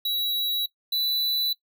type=tone pair in turn; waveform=square; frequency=3898 / 3973 Hz; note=B7 / B7; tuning=-23 / +10 cents; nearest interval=unison; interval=33 cents; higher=second; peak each=-24 / -24 dBFS; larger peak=neither; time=0.05-0.66 / 0.92-1.53 s; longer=neither; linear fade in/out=5 ms; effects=noise-tail reverb RT60 0.1 s tail -18 dB re dry